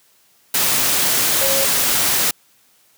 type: tone in noise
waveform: sine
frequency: 545 Hz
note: C#5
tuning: 29 cents flat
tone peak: -21 dBFS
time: 1.41-1.65 s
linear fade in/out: 5 ms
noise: white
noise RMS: -17 dBFS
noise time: 0.54-2.31 s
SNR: -7 dB
effects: white hiss -56 dBFS RMS until 2.97 s + high-pass 80 Hz 12 dB/octave

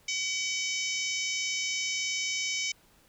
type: harmonic tone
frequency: 757 Hz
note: F#5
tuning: 39 cents sharp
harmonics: 3 / 4 / 5 / 6 / 7 / 8 / 9 / 10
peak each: -33 / -37 / -42 / -45 / -36 / -36 / -40 / -47 dBFS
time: 0.08-2.72 s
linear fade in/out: 5 ms
effects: pink hiss -62 dBFS RMS until 3.08 s

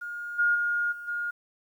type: tone with level steps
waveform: sine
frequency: 1425 Hz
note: F6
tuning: 34 cents sharp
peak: -33 / -20 / -24 / -37 / -28 dBFS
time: 0.01-1.31 s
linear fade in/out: 10 ms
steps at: 0.38 / 0.54 / 0.91 / 1.07 s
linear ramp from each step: 20 ms
effects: 10-bit

